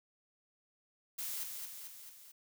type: noise with echo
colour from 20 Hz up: blue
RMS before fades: -40 dBFS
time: 1.18-1.44 s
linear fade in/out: 10 ms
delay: 220 ms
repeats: 4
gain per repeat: -4 dB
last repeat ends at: 2.32 s
effects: none